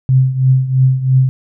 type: tone with tremolo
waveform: sine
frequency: 130.81 Hz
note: C3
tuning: in tune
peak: -5 dBFS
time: 0.09-1.29 s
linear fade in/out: 0 ms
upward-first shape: triangle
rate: 3 Hz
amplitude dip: 80%
effects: none